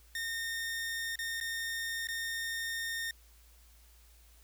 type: tone with dropouts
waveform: sawtooth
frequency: 1831 Hz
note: A#6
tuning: 32 cents flat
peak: -31 dBFS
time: 0.15-3.11 s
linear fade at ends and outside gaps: 2 ms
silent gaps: 1.157-1.189 / 1.402-1.41 / 2.072-2.086 s
effects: added 57 Hz sine -58 dBFS peak until 4.43 s + white hiss -64 dBFS RMS until 4.43 s